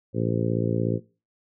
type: harmonic tone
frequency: 56.8 Hz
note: A#1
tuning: 44 cents flat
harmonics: 2 / 3 / 4 / 5 / 6 / 7 / 8 / 9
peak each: -27 / -29 / -30 / -31 / -32 / -32 / -33 / -34 dBFS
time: 0.13-1 s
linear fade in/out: 50 ms
effects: noise-tail reverb RT60 0.3 s tail -18 dB re dry